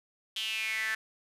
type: tone with high-pass filter sweep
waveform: sawtooth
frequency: 220 Hz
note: A3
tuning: in tune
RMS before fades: -33 dBFS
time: 0.36-0.95 s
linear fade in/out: 5 ms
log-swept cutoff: 3200 to 1700 Hz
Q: 7.6
effects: resampled to 32000 Hz